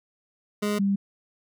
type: tone pair in turn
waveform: 25% pulse / sine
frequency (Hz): 207.7 / 198.09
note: G#3 / G3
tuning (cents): 0 / +18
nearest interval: minor second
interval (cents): 82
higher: first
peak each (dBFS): -20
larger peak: neither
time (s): 0.62-0.79 / 0.79-0.96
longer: neither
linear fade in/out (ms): 10
effects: none